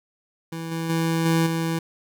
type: tone with level steps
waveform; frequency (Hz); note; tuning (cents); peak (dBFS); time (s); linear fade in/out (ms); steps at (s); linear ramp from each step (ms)
25% pulse; 164.2; E3; -6; -26 / -22 / -17 / -14 / -19; 0.52-1.79; 5; 0.71 / 0.89 / 1.25 / 1.46; 10
effects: none